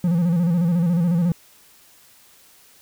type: tone with vibrato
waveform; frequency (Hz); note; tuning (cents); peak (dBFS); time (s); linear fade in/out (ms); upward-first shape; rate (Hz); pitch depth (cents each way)
triangle; 171.8; F3; -28; -14; 0.04-1.32; 2; square; 14; 70
effects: white hiss -52 dBFS RMS until 2.81 s